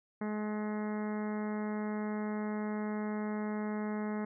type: harmonic tone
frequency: 211.7 Hz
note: G#3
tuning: 33 cents sharp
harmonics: 1 / 2 / 3 / 4 / 5 / 6 / 7 / 8 / 9 / 10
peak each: -34 / -41 / -46 / -46 / -50 / -51 / -53 / -54 / -53 / -55 dBFS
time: 0.21-4.25 s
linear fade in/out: 5 ms
effects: none